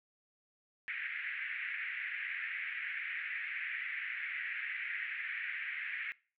white band-pass noise, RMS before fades -40 dBFS, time 0.88-6.12 s, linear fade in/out 0 ms, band 1700 to 2300 Hz, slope 48 dB/octave, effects noise-tail reverb RT60 0.4 s tail -23 dB re dry

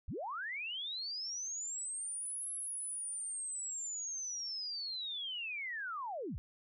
sine linear two-way sweep, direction up then down, 33.89 to 11000 to 33.89 Hz, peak -38 dBFS, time 0.08-6.38 s, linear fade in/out 0 ms, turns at 2.51 s, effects none

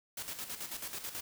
white noise with tremolo, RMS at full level -40 dBFS, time 0.17-1.21 s, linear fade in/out 5 ms, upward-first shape square, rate 9.2 Hz, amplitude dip 60%, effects none

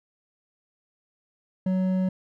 triangle tone with hard clipping, 186.4 Hz, F#3, 13 cents sharp, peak -23 dBFS, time 1.66-2.09 s, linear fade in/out 5 ms, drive 10 dB, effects none

